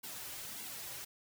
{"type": "noise with flanger", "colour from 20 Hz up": "white", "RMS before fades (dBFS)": -45, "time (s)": [0.03, 1.05], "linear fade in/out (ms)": 10, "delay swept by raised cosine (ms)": [1.6, 4.6], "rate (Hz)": 1.7, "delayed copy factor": -1, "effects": []}